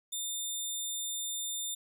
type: tone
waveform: 15% pulse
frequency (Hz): 3600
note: A7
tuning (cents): +39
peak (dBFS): -27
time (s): 0.12-1.75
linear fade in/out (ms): 10
effects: none